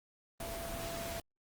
sine tone in noise, 673 Hz, E5, 36 cents sharp, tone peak -42 dBFS, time 0.4-1.2 s, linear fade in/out 2 ms, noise pink, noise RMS -42 dBFS, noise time 0.4-1.2 s, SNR -3 dB, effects Opus 24 kbps

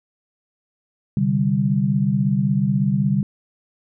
sine chord, C suspended second, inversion none, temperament just, 130.81 / 147.16 / 196.22 Hz, C3 / D3 / G3, 0 / +4 / +2 cents, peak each -22 / -21 / -19 dBFS, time 1.17-3.23 s, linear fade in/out 2 ms, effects none

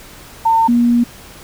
sine tone pair in turn, 904 / 238.5 Hz, A5 / A#3, +47 / +40 cents, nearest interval octave + major seventh, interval 2307 cents, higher first, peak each -9 dBFS, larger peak neither, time 0.45-0.68 / 0.68-1.04 s, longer second, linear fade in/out 10 ms, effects pink hiss -38 dBFS RMS until 1.43 s

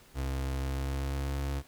35% pulse tone with pitch glide, 66.9 to 69.26 Hz, C2 to C#2, +39 to -1 cents, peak -29 dBFS, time 0.14-1.63 s, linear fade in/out 50 ms, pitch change +60 cents, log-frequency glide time 0.53-1.34 s, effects pink hiss -58 dBFS RMS until 1.67 s

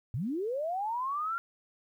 sine linear sweep, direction up, 100.4 to 1396.9 Hz, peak -30 dBFS, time 0.14-1.38 s, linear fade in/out 0 ms, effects 11-bit

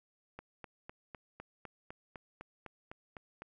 click train, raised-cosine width 0.5 ms, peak -30 dBFS, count 13, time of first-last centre 0.39-3.42 s, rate 3.96 Hz, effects none

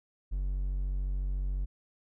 triangle tone, 47 Hz, F#1, 28 cents sharp, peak -27 dBFS, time 0.31-1.66 s, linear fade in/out 20 ms, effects none

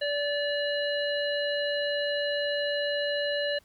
harmonic tone, 579 Hz, D5, 25 cents flat, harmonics 1 / 3 / 5 / 7, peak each -28 / -33 / -35 / -36 dBFS, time 0.01-3.59 s, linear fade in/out 10 ms, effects pink hiss -63 dBFS RMS until 3.64 s

